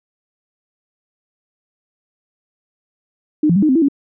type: tone with pitch steps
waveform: sine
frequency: 304.5 / 171.6 / 199.2 / 307.8 / 259.9 / 329.8 / 279.8 Hz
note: D#4 / F3 / G3 / D#4 / C4 / E4 / C#4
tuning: -37 / -30 / +28 / -19 / -11 / +1 / +16 cents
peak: -10 dBFS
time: 3.43-3.885 s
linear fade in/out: 5 ms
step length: 65 ms
effects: none